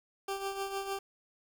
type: tone with tremolo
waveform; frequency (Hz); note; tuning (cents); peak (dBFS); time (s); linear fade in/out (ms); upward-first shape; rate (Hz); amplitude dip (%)
20% pulse; 392; G4; 0; -27; 0.28-0.99; 5; triangle; 6.6; 65
effects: 9-bit